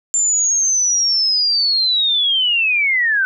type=linear sweep; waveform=sine; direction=down; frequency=7260 to 1500 Hz; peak=-13 dBFS; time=0.14-3.25 s; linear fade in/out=0 ms; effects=none